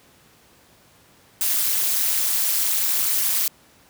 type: noise with amplitude modulation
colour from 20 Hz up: blue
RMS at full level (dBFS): -17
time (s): 1.41-3.48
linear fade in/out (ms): 2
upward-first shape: sine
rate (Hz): 212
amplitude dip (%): 100
effects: pink hiss -54 dBFS RMS until 3.89 s + high-pass 80 Hz 12 dB/octave